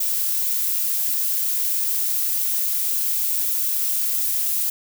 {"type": "noise", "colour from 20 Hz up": "violet", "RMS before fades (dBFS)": -22, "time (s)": [0, 4.7], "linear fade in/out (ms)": 5, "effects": []}